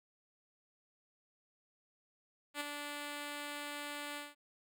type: tone with ADSR envelope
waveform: 5% pulse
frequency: 291.5 Hz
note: D4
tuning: 13 cents flat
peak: -24 dBFS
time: 2.54-4.35 s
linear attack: 66 ms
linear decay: 12 ms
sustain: -6 dB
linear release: 180 ms
effects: none